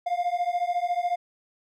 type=beating tone pair; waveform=triangle; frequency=698.5 / 712.5 Hz; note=F5 / F5; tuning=0 / +34 cents; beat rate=14 Hz; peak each=-25 dBFS; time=0.06-1.16 s; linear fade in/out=10 ms; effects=none